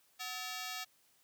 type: ring-modulated tone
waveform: 10% pulse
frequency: 1012 Hz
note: B5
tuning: 42 cents sharp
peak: -28 dBFS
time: 0.19-0.85 s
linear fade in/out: 20 ms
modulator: 273 Hz
effects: white hiss -70 dBFS RMS until 1.23 s + high-pass 80 Hz 12 dB/octave